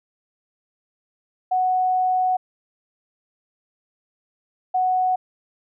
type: tone bursts at uneven times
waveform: sine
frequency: 740 Hz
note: F#5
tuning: in tune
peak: -17 dBFS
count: 2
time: 1.51-2.37 / 4.74-5.16 s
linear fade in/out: 10 ms
effects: none